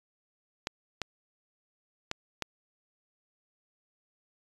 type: clicks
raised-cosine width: 0.2 ms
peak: -14 dBFS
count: 4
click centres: 0.671 / 1.017 / 2.114 / 2.423 s
effects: resampled to 24000 Hz